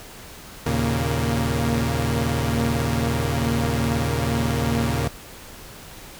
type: tone cluster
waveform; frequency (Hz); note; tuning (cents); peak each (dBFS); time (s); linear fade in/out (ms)
sawtooth; 78.1 / 115.5 / 137.9 / 233.3; D#2 / A#2 / C#3 / A#3; +7 / -16 / -9 / +2; -22; 0.66-5.08; 5
effects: pink hiss -41 dBFS RMS until 6.19 s